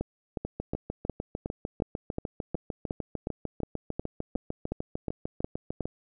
two click trains, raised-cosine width 2 ms, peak -17 / -19 dBFS, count 17 / 37, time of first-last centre 0.01-5.807 / 0.45-5.855 s, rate 2.76 / 6.66 Hz, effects none

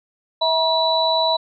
sine tone cluster, 649 / 958 / 3950 Hz, E5 / A#5 / B7, -27 / +47 / 0 cents, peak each -20 dBFS, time 0.41-1.37 s, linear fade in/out 10 ms, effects none

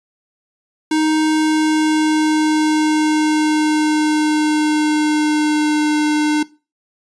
square tone with pitch glide, 311.6 to 301.9 Hz, D#4 to D4, +3 to +48 cents, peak -14 dBFS, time 0.91-6.43 s, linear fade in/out 5 ms, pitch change -55 cents, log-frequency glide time 1.18-5.99 s, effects noise-tail reverb RT60 0.3 s tail -19 dB re dry + resampled to 22050 Hz

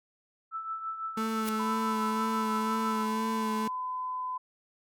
sine tone with tremolo, 1318.5 Hz, E6, in tune, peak -30 dBFS, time 0.51-3.06 s, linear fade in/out 50 ms, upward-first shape triangle, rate 6 Hz, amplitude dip 65%
35% pulse tone with vibrato, 220 Hz, A3, in tune, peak -28 dBFS, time 1.17-3.68 s, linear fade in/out 5 ms, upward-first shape sine, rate 2 Hz, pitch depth 22 cents each way
white noise with exponential growth, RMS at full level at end -32 dBFS, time 1.4-1.49 s, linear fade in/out 1 ms, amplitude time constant 19 ms
sine tone with pitch glide, 1000 to 1012.2 Hz, B5 to B5, +21 to +42 cents, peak -31 dBFS, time 1.59-4.38 s, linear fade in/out 10 ms, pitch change +21 cents, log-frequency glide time 2.7-3.77 s
effects MP3 96 kbps

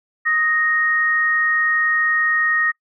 sine tone pair together, 1252.8 / 1864.7 Hz, D#6 / A#6, +11 / 0 cents, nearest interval perfect fifth, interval 689 cents, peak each -23 / -16 dBFS, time 0.25-2.72 s, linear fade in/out 20 ms, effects noise-tail reverb RT60 0.1 s tail -24 dB re dry

